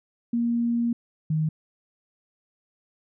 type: tone pair in turn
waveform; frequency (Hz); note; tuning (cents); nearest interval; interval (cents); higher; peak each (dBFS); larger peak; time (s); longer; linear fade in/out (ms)
sine; 235.4 / 156.16; A#3 / D#3; +17 / +7; perfect fifth; 710; first; -21; neither; 0.33-0.93 / 1.3-1.49; first; 5
effects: none